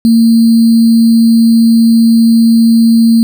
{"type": "tone with sample-and-hold", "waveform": "sine", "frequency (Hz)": 228.8, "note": "A#3", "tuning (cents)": -32, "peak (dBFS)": -3, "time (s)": [0.05, 3.23], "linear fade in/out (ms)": 0, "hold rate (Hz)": 4410, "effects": []}